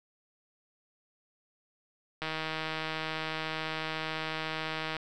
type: click train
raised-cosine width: 0.3 ms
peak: -18 dBFS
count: 435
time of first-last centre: 2.22-4.967 s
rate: 158 Hz
effects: none